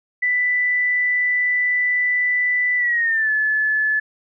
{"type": "tone with pitch glide", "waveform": "sine", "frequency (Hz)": [1984, 1727.2], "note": ["B6", "A6"], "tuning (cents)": [7, -33], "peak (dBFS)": -16, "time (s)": [0.22, 4], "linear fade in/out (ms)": 10, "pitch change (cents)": -240, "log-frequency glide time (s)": [2.77, 3.31], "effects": []}